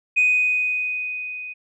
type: tone with level ramp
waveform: sine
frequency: 2494 Hz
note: D#7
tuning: 3 cents sharp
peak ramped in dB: -12 to -31 dBFS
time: 0.16-1.54 s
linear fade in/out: 20 ms
effects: tanh soft clip ceiling -10 dBFS